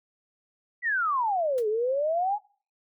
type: exponential two-way sweep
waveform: sine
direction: down then up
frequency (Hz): 2000 to 415.3 to 858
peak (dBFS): -23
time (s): 0.82-2.39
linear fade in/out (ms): 50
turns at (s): 1.68
type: noise with exponential decay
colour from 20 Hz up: white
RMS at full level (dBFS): -41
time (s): 1.58-1.66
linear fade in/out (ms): 0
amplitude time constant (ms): 16
effects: noise-tail reverb RT60 0.4 s tail -22 dB re dry